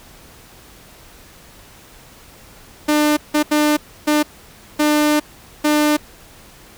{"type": "tone bursts at uneven times", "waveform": "sawtooth", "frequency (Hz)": 299.8, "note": "D4", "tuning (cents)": 36, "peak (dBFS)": -9, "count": 6, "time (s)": [[2.88, 3.17], [3.34, 3.43], [3.51, 3.77], [4.07, 4.23], [4.79, 5.2], [5.64, 5.97]], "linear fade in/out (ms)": 10, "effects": ["pink hiss -44 dBFS RMS until 6.77 s"]}